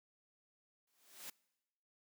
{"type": "noise with exponential growth", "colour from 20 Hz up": "white", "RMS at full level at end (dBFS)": -45, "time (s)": [0.87, 1.3], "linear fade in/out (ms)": 5, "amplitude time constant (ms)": 93, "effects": ["noise-tail reverb RT60 1.0 s tail -24 dB re dry", "high-pass 200 Hz 12 dB/octave"]}